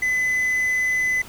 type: tone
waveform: triangle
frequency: 2013 Hz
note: B6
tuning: 33 cents sharp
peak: -17 dBFS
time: 0.02-1.22 s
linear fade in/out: 5 ms
effects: pink hiss -42 dBFS RMS until 1.28 s